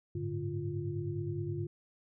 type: tone cluster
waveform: sine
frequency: 100 / 109.6 / 145.2 / 348.3 Hz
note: G2 / A2 / D3 / F4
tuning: +35 / -6 / -19 / -5 cents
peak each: -39 / -40 / -38 / -39 dBFS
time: 0.15-1.67 s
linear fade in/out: 5 ms
effects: none